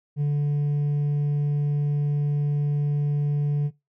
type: tone with hard clipping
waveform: triangle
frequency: 145.7 Hz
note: D3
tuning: 13 cents flat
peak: -19 dBFS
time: 0.16-3.71 s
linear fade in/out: 50 ms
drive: 1 dB
effects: noise-tail reverb RT60 0.2 s tail -20 dB re dry